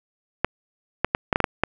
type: clicks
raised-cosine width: 0.5 ms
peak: -3 dBFS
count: 8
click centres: 0.446 / 1.046 / 1.149 / 1.328 / 1.359 / 1.403 / 1.442 / 1.636 s
effects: none